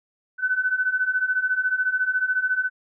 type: beating tone pair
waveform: sine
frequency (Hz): 1500 / 1514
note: F#6 / F#6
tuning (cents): +23 / +39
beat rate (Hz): 14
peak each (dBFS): -25 / -22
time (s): 0.38-2.7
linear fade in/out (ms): 50
effects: none